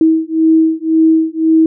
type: beating tone pair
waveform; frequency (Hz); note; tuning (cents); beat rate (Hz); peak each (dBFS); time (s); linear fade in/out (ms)
sine; 320.1 / 322; D#4 / E4; +49 / -41; 1.9; -11; 0.01-1.66; 2
effects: none